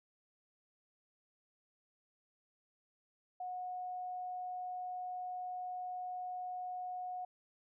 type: tone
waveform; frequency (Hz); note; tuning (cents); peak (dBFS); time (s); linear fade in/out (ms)
sine; 729; F#5; -26; -39; 3.4-7.25; 5
effects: none